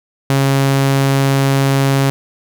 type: tone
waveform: sawtooth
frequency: 136.8 Hz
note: C#3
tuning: 23 cents flat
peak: -7 dBFS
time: 0.3-2.1 s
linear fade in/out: 0 ms
effects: none